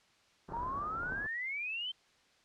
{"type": "low-pass noise", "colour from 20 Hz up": "pink", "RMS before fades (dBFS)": -46, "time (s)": [0.48, 1.27], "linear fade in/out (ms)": 10, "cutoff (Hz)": 1500, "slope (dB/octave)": 48}
{"type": "clicks", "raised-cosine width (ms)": 1, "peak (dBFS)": -30, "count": 5, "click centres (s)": [0.522, 0.568, 0.632, 1.033, 1.122]}
{"type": "exponential sweep", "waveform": "sine", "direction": "up", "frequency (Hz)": [910, 3136], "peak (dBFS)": -35, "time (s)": [0.53, 1.92], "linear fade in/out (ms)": 10}
{"effects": ["white hiss -67 dBFS RMS until 2.44 s", "low-pass 5000 Hz 12 dB/octave"]}